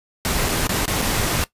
pink noise with dropouts, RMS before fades -21 dBFS, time 0.25-1.44 s, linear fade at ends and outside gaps 0 ms, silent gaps 0.487-0.491 / 0.671-0.693 / 0.856-0.879 / 1.017-1.021 s, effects noise-tail reverb RT60 0.1 s tail -17 dB re dry + resampled to 32000 Hz

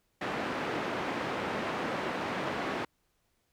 pink band-pass noise, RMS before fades -34 dBFS, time 0.21-2.85 s, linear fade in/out 5 ms, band 230 to 2100 Hz, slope 12 dB/octave, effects pink hiss -75 dBFS RMS until 3.52 s

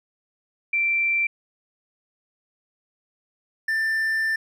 sine / triangle tone pair in turn, 2349 / 1780.7 Hz, D7 / A6, 0 / +20 cents, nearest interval perfect fourth, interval 480 cents, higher first, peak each -19 / -19 dBFS, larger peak neither, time 0.73-1.27 / 3.68-4.36 s, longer second, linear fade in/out 5 ms, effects none

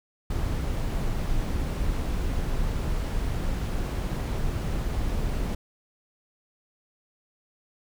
brown noise, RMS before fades -27 dBFS, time 0.3-5.55 s, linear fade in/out 5 ms, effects none

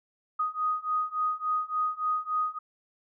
sine beating tone pair, 1244.5 / 1248 Hz, D#6 / D#6, 0 / +5 cents, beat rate 3.5 Hz, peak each -30 / -29 dBFS, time 0.39-2.59 s, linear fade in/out 10 ms, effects none

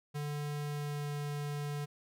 square tone with pitch glide, 146.83 to 145.9 Hz, D3 to D3, 0 to -11 cents, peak -36 dBFS, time 0.14-1.86 s, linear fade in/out 20 ms, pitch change -11 cents, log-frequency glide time 0.62-1.11 s, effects none

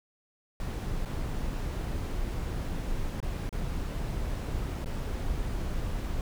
brown noise with dropouts, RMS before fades -32 dBFS, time 0.6-6.21 s, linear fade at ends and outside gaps 1 ms, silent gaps 1.051-1.056 / 3.203-3.227 / 3.493-3.527 / 4.845-4.859 s, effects none

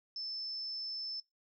sine tone, 5274 Hz, E8, in tune, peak -38 dBFS, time 0.16-1.2 s, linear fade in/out 2 ms, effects noise-tail reverb RT60 0.2 s tail -20 dB re dry

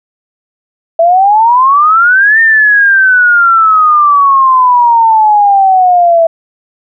sine exponential two-way sweep, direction up then down, 655 to 1824 to 655 Hz, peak -3 dBFS, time 0.99-6.27 s, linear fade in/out 5 ms, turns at 2.4 s, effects none

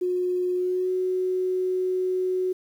sine tone with pitch glide, 361.6 to 369.4 Hz, F#4 to F#4, -40 to -3 cents, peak -22 dBFS, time 0.01-2.53 s, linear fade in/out 10 ms, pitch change +37 cents, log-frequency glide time 0.55-0.9 s, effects 9-bit

